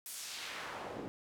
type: noise with band-pass filter sweep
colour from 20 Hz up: pink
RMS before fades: -44 dBFS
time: 0.06-1.08 s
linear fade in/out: 0 ms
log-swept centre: 12000 to 300 Hz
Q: 0.96
effects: none